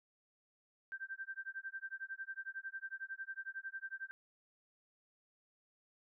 sine tone with tremolo, 1568 Hz, G6, in tune, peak -39 dBFS, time 0.92-4.11 s, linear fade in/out 0 ms, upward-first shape sine, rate 11 Hz, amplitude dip 100%, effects none

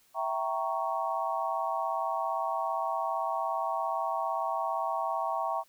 sine chord, E diminished seventh, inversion none, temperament equal with one note detuned, 659.3 / 776.8 / 932.3 / 1108.7 Hz, E5 / G5 / Bb5 / Db6, 0 / -16 / 0 / 0 cents, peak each -34 dBFS, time 0.14-5.64 s, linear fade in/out 50 ms, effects white hiss -65 dBFS RMS until 5.68 s

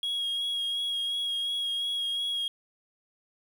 sine tone with vibrato, 3296 Hz, G#7, 14 cents flat, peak -25 dBFS, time 0.03-2.48 s, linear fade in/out 2 ms, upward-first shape sine, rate 2.8 Hz, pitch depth 19 cents each way, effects tanh soft clip ceiling -27 dBFS + 9-bit

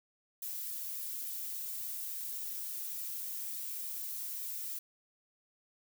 violet noise with flanger, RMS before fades -40 dBFS, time 0.42-4.79 s, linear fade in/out 5 ms, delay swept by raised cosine 1.6 to 2.6 ms, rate 3.5 Hz, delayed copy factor +0.55, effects none

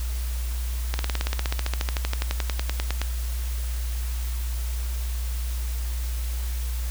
slowing click train, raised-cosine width 0.2 ms, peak -9 dBFS, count 28, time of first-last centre 0.94-3.016 s, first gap 51 ms, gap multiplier 1.03, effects added 60 Hz sine -25 dBFS peak until 6.9 s + white hiss -40 dBFS RMS until 6.9 s

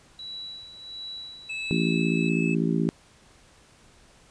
sine tone with tremolo, 3928 Hz, B7, 10 cents flat, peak -34 dBFS, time 0.19-2.29 s, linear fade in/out 2 ms, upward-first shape sine, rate 1.4 Hz, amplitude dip 65%
triangle tone, 2603 Hz, E7, 22 cents flat, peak -29 dBFS, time 1.49-2.55 s, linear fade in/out 10 ms
harmonic tone, 56 Hz, A1, 31 cents sharp, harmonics 3 / 4 / 5 / 6 / 7, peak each -25 / -27 / -29 / -31 / -32 dBFS, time 1.71-2.89 s, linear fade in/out 0 ms
effects pink hiss -56 dBFS RMS until 4.3 s + resampled to 22050 Hz

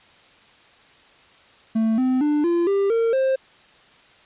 triangle tone with pitch steps, 222.5 / 257.1 / 297 / 343.1 / 396.4 / 458 / 529.2 Hz, A3 / C4 / D4 / F4 / G4 / A#4 / C5, +20 / -30 / +20 / -31 / +19 / -31 / +20 cents, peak -15 dBFS, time 1.75-3.36 s, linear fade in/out 10 ms, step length 230 ms, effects white hiss -52 dBFS RMS until 4.25 s + resampled to 8000 Hz

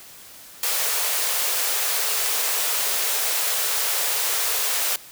white high-pass noise, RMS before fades -23 dBFS, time 0.63-4.96 s, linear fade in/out 2 ms, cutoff 400 Hz, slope 96 dB/octave, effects white hiss -44 dBFS RMS until 5.11 s

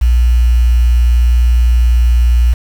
sine tone with quantisation, 59.6 Hz, A#1, 39 cents sharp, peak -6 dBFS, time 0.01-2.54 s, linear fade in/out 10 ms, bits 5, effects none

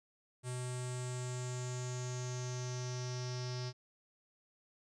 square tone with low-pass filter sweep, 125.2 Hz, B2, 24 cents sharp, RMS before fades -40 dBFS, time 0.43-3.73 s, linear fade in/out 50 ms, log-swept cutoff 8700 to 5200 Hz, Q 6.8, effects none

